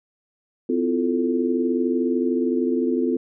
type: chord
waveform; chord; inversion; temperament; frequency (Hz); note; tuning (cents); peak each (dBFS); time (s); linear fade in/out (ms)
sine; F major seventh; second; equal with one note detuned; 255.8 / 329.6 / 349.2 / 440; C4 / E4 / F4 / A4; -39 / 0 / 0 / 0; -22 / -28 / -24 / -26; 0.69-3.17; 5
effects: none